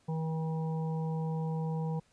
harmonic tone, 160.2 Hz, E3, 49 cents flat, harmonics 1 / 3 / 5 / 6, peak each -31 / -41 / -45 / -47 dBFS, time 0.08-2 s, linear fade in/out 10 ms, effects pink hiss -68 dBFS RMS until 2.12 s + resampled to 22050 Hz

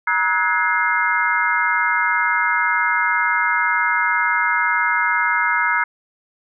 sine tone cluster, 949 / 1287 / 1469 / 1668 / 2111 Hz, A#5 / E6 / F#6 / G#6 / C7, +31 / -42 / -13 / +7 / +15 cents, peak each -22 dBFS, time 0.07-5.84 s, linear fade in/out 5 ms, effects none

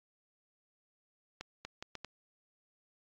accelerating click train, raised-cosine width 0.2 ms, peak -24 dBFS, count 5, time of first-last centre 1.41-2.046 s, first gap 240 ms, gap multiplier 0.73, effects low-pass 7000 Hz 12 dB/octave + AAC 64 kbps

